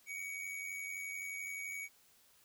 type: tone with amplitude modulation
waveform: square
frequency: 2252 Hz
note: C#7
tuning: 27 cents sharp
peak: -39 dBFS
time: 0.06-1.89 s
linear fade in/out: 50 ms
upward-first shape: sine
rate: 91.6 Hz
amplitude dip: 50%
effects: white hiss -67 dBFS RMS until 2.44 s